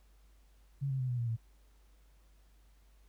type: tone with pitch steps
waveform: sine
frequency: 138.59 / 133.17 / 127.97 / 122.97 / 118.17 / 113.55 Hz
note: C#3 / C3 / C3 / B2 / A#2 / A#2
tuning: 0 / +31 / -38 / -7 / +24 / -45 cents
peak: -31 dBFS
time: 0.81-1.368 s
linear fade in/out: 20 ms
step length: 93 ms
effects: added 50 Hz sine -60 dBFS peak until 3.08 s + pink hiss -72 dBFS RMS until 3.08 s